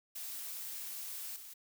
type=noise with level steps; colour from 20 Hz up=blue; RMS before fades=-43 / -50 dBFS; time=0.15-1.54 s; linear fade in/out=10 ms; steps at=1.36 s; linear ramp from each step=2 ms; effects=none